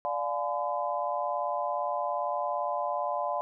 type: chord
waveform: sine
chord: D diminished seventh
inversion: none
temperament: just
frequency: 587.3 / 704.8 / 845.8 / 1014.9 Hz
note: D5 / F5 / Ab5 / Cb6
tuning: 0 / +16 / +31 / +47 cents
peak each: -33 / -33 / -35 / -33 dBFS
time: 0.05-3.41 s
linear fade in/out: 0 ms
effects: none